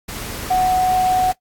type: tone in noise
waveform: sine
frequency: 740 Hz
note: F#5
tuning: in tune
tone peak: -13 dBFS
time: 0.5-1.32 s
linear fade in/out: 10 ms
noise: pink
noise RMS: -29 dBFS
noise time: 0.08-1.33 s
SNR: +13 dB
effects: noise-tail reverb RT60 0.1 s tail -18 dB re dry + AAC 64 kbps